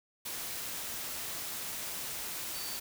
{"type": "tone in noise", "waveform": "sine", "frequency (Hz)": 4558, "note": "C#8", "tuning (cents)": 47, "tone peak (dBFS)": -44, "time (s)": [2.54, 2.77], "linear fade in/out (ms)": 10, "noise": "white", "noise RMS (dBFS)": -39, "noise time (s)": [0.25, 2.8], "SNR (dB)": -8, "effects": []}